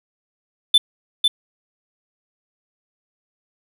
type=tone with echo; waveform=triangle; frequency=3520 Hz; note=A7; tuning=in tune; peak=-7 dBFS; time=0.74-0.78 s; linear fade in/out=5 ms; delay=500 ms; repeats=1; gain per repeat=-4 dB; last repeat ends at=1.28 s; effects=none